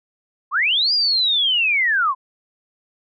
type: linear two-way sweep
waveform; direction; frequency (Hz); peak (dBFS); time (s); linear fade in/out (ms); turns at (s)
sine; up then down; 987.8 to 4935 to 987.8; -15; 0.51-2.15; 50; 0.93
effects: none